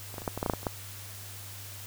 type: clicks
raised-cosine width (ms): 1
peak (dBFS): -29 / -23 / -27 / -15 / -20 / -15 / -14 / -11 / -16 / -30 / -14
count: 11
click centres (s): 0.142 / 0.182 / 0.219 / 0.278 / 0.376 / 0.429 / 0.462 / 0.498 / 0.536 / 0.631 / 0.668
effects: added 99 Hz sine -45 dBFS peak until 1.86 s + white hiss -45 dBFS RMS until 1.86 s